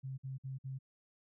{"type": "tone bursts", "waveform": "sine", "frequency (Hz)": 133, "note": "C3", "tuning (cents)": 29, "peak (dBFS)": -39, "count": 4, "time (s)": [0.03, 0.789], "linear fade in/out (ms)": 20, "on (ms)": 150, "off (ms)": 53, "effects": []}